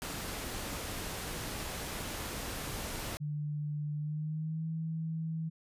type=noise; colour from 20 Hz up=pink; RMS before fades=-39 dBFS; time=0.02-3.17 s; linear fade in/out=0 ms
type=tone with pitch glide; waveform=sine; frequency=148.7 to 161.22 Hz; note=D3 to E3; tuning=+22 to -38 cents; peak=-33 dBFS; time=3.2-5.5 s; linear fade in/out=20 ms; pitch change=+140 cents; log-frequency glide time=3.94-4.66 s
effects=resampled to 32000 Hz